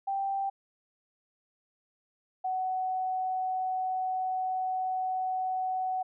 sine tone pair in turn, 784 / 747.2 Hz, G5 / F#5, 0 / +17 cents, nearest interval minor second, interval 83 cents, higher first, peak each -28 dBFS, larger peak neither, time 0.07-0.5 / 2.44-6.03 s, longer second, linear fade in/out 10 ms, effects none

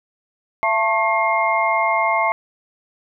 sine tone cluster, 674 / 888 / 1090 / 2124 Hz, E5 / A5 / C#6 / C7, +38 / +16 / -29 / +25 cents, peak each -21 dBFS, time 0.63-2.32 s, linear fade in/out 0 ms, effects none

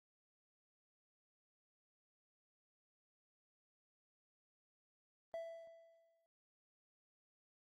triangle tone with exponential decay, 663 Hz, E5, 10 cents sharp, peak -39 dBFS, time 5.34-6.26 s, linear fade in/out 0 ms, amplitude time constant 200 ms, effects Opus 24 kbps

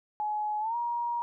sine tone with pitch glide, 845 to 948.5 Hz, G#5 to A#5, +30 to +30 cents, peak -28 dBFS, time 0.2-1.22 s, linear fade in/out 0 ms, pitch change +200 cents, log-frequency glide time 0.6-0.76 s, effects none

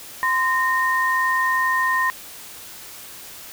sine tone pair together, 1033 / 1840.6 Hz, C6 / A#6, -22 / -22 cents, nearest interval minor seventh, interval 1000 cents, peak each -20 dBFS, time 0.23-2.1 s, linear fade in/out 0 ms, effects white hiss -39 dBFS RMS until 3.52 s

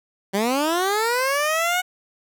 15% pulse linear sweep, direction up, 188.8 to 740 Hz, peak -13 dBFS, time 0.33-1.82 s, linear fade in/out 20 ms, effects none

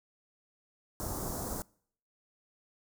pink band-stop noise, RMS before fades -37 dBFS, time 1-1.62 s, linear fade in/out 0 ms, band 1200 to 5900 Hz, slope 24 dB/octave, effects noise-tail reverb RT60 0.6 s tail -25 dB re dry

